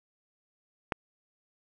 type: click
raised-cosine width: 0.5 ms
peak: -13 dBFS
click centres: 0.922 s
effects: none